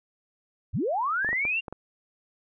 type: linear sweep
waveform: sine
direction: up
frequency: 53.4 to 2821 Hz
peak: -24 dBFS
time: 0.73-1.61 s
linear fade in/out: 20 ms
type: clicks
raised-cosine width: 1 ms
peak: -22 dBFS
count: 6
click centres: 1.247 / 1.29 / 1.33 / 1.452 / 1.682 / 1.726 s
effects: none